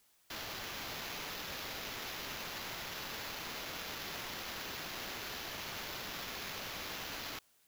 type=noise with sample-and-hold; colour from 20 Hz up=blue; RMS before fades=-43 dBFS; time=0.3-7.39 s; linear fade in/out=5 ms; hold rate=8820 Hz; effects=white hiss -70 dBFS RMS until 7.67 s